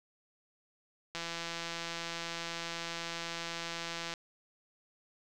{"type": "click train", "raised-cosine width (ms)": 0.2, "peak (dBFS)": -21, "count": 503, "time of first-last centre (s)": [1.15, 4.138], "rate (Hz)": 168, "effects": ["10-bit"]}